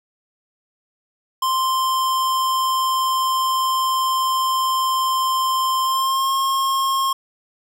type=tone with pitch glide; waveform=square; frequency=1046.5 to 1075.3 Hz; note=C6 to C6; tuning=0 to +47 cents; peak=-18 dBFS; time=1.42-7.13 s; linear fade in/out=5 ms; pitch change=+47 cents; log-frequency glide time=5.83-6.32 s; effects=none